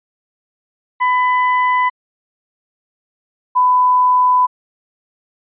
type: tone pair in turn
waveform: 35% pulse / sine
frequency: 1000 / 1000 Hz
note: B5 / B5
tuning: +21 / +21 cents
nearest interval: unison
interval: 0 cents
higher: neither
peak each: -10 / -9 dBFS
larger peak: second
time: 1-1.9 / 3.55-4.47 s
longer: second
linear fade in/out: 20 ms
effects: resampled to 8000 Hz